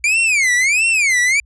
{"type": "tone with vibrato", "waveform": "45% pulse", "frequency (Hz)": 2300, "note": "D7", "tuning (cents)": -37, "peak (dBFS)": -12, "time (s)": [0.04, 1.4], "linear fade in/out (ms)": 2, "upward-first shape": "sine", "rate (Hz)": 1.5, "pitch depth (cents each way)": 290, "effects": ["added 60 Hz sine -47 dBFS peak until 1.45 s", "resampled to 22050 Hz"]}